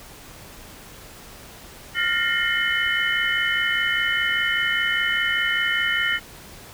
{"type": "tone cluster", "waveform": "sine", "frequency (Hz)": [1403, 1804, 1869, 2135, 3004], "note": ["F6", "A6", "A#6", "C7", "F#7"], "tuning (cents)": [8, 43, 4, 34, 26], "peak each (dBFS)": -26, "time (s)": [1.94, 6.2], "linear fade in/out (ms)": 50, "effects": ["pink hiss -43 dBFS RMS until 6.73 s"]}